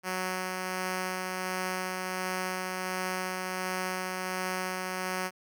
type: tone with tremolo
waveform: 5% pulse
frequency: 185 Hz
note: F#3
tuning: in tune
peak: -19 dBFS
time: 0.03-5.31 s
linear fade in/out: 50 ms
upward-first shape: sine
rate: 1.4 Hz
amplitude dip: 25%
effects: none